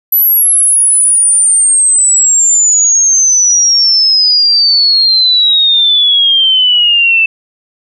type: exponential sweep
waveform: sine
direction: down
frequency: 12000 to 2637 Hz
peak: -5 dBFS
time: 0.12-7.26 s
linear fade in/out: 5 ms
effects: none